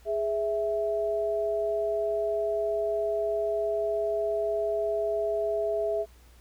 sine tone pair together, 415.3 / 658.5 Hz, G#4 / E5, 0 / -2 cents, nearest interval minor sixth, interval 798 cents, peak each -29 / -27 dBFS, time 0.05-6.06 s, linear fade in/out 50 ms, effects added 60 Hz sine -52 dBFS peak until 6.4 s + pink hiss -60 dBFS RMS until 6.4 s

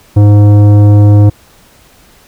triangle tone with tanh clipping, 103.3 Hz, G#2, 9 cents flat, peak -3 dBFS, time 0.16-1.3 s, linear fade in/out 10 ms, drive 17 dB, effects pink hiss -43 dBFS RMS until 2.27 s

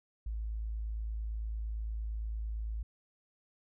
sine tone, 54.4 Hz, A1, 19 cents flat, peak -34 dBFS, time 0.26-2.83 s, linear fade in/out 5 ms, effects none

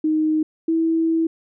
sine tone pair in turn, 311.1 / 326.2 Hz, D#4 / E4, 0 / -18 cents, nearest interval minor second, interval 82 cents, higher second, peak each -16 dBFS, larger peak neither, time 0.04-0.43 / 0.68-1.27 s, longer second, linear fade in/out 5 ms, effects none

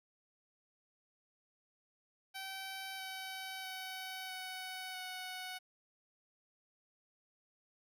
10% pulse tone with pitch steps, 770 / 762.5 / 755 / 747.6 / 740.3 Hz, G5 / G5 / F#5 / F#5 / F#5, -31 / -48 / +35 / +18 / +1 cents, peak -34 dBFS, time 2.34-5.59 s, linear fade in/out 20 ms, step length 650 ms, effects none

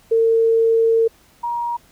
sine tone pair in turn, 453.8 / 948.1 Hz, A#4 / A#5, -47 / +29 cents, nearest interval octave + minor second, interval 1276 cents, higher second, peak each -12 / -20 dBFS, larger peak first, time 0.11-1.08 / 1.43-1.77 s, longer first, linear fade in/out 10 ms, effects pink hiss -53 dBFS RMS until 1.91 s

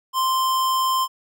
square tone, 1044 Hz, C6, 4 cents flat, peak -19 dBFS, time 0.13-1.08 s, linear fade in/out 50 ms, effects none

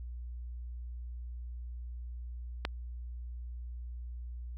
click, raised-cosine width 0.3 ms, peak -15 dBFS, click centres 2.651 s, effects added 60 Hz sine -39 dBFS peak until 4.57 s

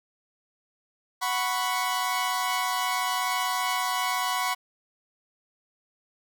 sawtooth chord, F# suspended fourth, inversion none, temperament equal, 740 / 987.8 / 1108.7 Hz, F#5 / B5 / C#6, 0 / 0 / 0 cents, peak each -27 / -25 / -26 dBFS, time 1.21-4.55 s, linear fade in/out 20 ms, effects none

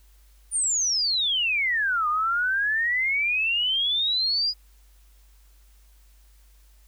sine exponential two-way sweep, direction down then up, 9440 to 1200 to 4973 Hz, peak -21 dBFS, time 0.51-4.54 s, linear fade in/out 50 ms, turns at 2.08 s, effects added 50 Hz sine -52 dBFS peak until 6.87 s + white hiss -63 dBFS RMS until 6.87 s

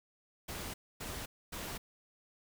pink noise bursts, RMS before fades -42 dBFS, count 3, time 0.48-1.78 s, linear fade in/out 10 ms, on 260 ms, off 260 ms, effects none

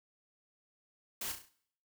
white noise with echo, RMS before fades -39 dBFS, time 1.21-1.32 s, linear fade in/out 5 ms, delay 34 ms, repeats 5, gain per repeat -6 dB, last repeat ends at 1.49 s, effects noise-tail reverb RT60 0.6 s tail -18 dB re dry

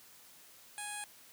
15% pulse tone with low-pass filter, 830.6 Hz, G#5, in tune, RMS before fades -42 dBFS, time 0.78-1.04 s, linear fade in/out 0 ms, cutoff 9500 Hz, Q 6.8, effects white hiss -58 dBFS RMS until 1.32 s + high-pass 80 Hz 12 dB/octave

